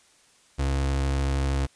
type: tone with vibrato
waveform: 35% pulse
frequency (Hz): 68.4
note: C#2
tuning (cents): -23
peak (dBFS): -21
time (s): 0.58-1.67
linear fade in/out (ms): 20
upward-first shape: triangle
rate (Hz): 13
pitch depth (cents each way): 14
effects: white hiss -59 dBFS RMS until 1.75 s + resampled to 22050 Hz